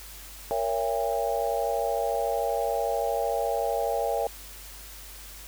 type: chord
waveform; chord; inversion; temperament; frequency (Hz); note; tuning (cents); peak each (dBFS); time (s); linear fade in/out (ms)
sine; A# diminished seventh; none; just; 466.2 / 559.4 / 671.3 / 805.5; A#4 / C#5 / E5 / G5; 0 / +16 / +31 / +47; -30; 0.51-4.27; 0
effects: added 50 Hz sine -46 dBFS peak until 5.47 s + white hiss -45 dBFS RMS until 5.47 s